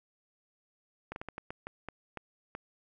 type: slowing click train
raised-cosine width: 0.5 ms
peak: -24 dBFS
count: 10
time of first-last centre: 1.12-2.551 s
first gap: 41 ms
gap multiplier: 1.32
effects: none